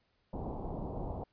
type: low-pass noise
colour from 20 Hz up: pink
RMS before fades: -39 dBFS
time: 0.33-1.24 s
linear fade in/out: 5 ms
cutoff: 940 Hz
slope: 48 dB/octave
effects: pink hiss -75 dBFS RMS until 1.32 s + resampled to 11025 Hz